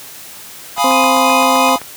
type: chord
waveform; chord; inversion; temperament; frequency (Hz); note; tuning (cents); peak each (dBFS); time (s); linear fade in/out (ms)
square; F half-diminished seventh; none; equal; 698.5 / 830.6 / 987.8 / 1244.5; F5 / Ab5 / Cb6 / Eb6; 0 / 0 / 0 / 0; -18 / -18 / -17 / -19; 0.76-1.79; 50
type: click train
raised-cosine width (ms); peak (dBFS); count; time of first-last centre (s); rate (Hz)
0.5; -14; 9; 0.78-1.816; 7.72
type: harmonic tone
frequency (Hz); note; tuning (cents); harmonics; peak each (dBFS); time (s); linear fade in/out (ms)
261.6; C4; 0; 1 / 2 / 4; -18 / -18 / -18; 0.84-1.76; 2
type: tone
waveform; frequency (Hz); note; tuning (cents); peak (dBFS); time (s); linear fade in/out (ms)
triangle; 2489; D#7; 0; -19; 0.91-1.7; 10
effects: white hiss -34 dBFS RMS until 1.96 s + high-pass 60 Hz 12 dB/octave